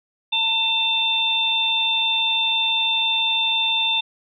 harmonic tone, 894 Hz, A5, 27 cents sharp, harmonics 1 / 3 / 4, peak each -28 / -24 / -19 dBFS, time 0.32-4.01 s, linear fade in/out 10 ms, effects none

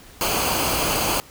pink noise with comb filter, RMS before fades -22 dBFS, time 0.21-1.2 s, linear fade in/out 0 ms, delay 0.54 ms, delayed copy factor -0.6, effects pink hiss -46 dBFS RMS until 1.3 s

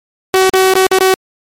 sawtooth tone with dropouts, 377.6 Hz, F#4, 35 cents sharp, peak -3 dBFS, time 0.34-1.14 s, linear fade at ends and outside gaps 0 ms, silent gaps 0.495-0.536 / 0.738-0.753 / 0.867-0.914 / 0.987-1.008 s, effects MP3 64 kbps

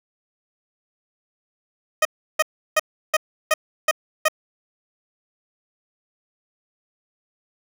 15% pulse tone bursts, 622.3 Hz, D#5, in tune, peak -8 dBFS, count 7, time 2.02-4.284 s, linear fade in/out 5 ms, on 32 ms, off 340 ms, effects none

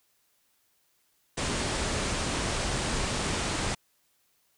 pink low-pass noise, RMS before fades -30 dBFS, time 1.37-3.75 s, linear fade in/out 10 ms, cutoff 9600 Hz, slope 96 dB/octave, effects white hiss -70 dBFS RMS until 4.57 s

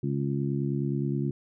harmonic tone, 69.6 Hz, C#2, 8 cents sharp, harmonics 2 / 3 / 4 / 5, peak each -28 / -32 / -34 / -34 dBFS, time 0.03-1.31 s, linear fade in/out 5 ms, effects none

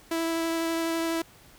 sawtooth tone with vibrato, 329.6 Hz, E4, in tune, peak -22 dBFS, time 0.11-1.22 s, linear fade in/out 5 ms, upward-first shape triangle, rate 12 Hz, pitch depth 11 cents each way, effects pink hiss -54 dBFS RMS until 1.58 s

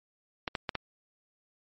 clicks, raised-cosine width 0.3 ms, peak -14 dBFS, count 4, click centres 0.478 / 0.552 / 0.692 / 0.753 s, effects MP3 32 kbps

